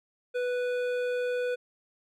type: tone with hard clipping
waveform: triangle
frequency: 493.9 Hz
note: B4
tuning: in tune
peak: -29 dBFS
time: 0.34-1.56 s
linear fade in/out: 20 ms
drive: 15 dB
effects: none